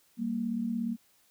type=tone pair together; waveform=sine; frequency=196 / 233.1 Hz; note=G3 / A#3; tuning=0 / 0 cents; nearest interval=minor third; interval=300 cents; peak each=-35 / -30 dBFS; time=0.17-0.97 s; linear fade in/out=50 ms; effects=white hiss -66 dBFS RMS until 1.3 s